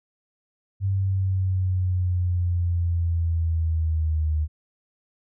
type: linear sweep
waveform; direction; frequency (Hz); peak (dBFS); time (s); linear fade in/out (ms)
sine; down; 97.7 to 76.4; -20; 0.8-4.48; 50
effects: none